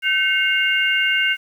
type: tone cluster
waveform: sine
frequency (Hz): 1533 / 2163 / 2800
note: G6 / C#7 / F7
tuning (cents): -39 / -43 / +4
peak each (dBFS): -20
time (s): 0.02-1.37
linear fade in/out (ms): 50
effects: 8-bit